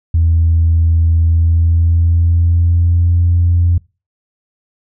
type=tone with pitch glide; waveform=sine; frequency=82.41 to 86.51 Hz; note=E2 to F2; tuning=0 to -16 cents; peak=-7 dBFS; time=0.14-3.78 s; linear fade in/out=5 ms; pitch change=+84 cents; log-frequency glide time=1.2-3.22 s; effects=noise-tail reverb RT60 0.3 s tail -25 dB re dry + tanh soft clip ceiling -4 dBFS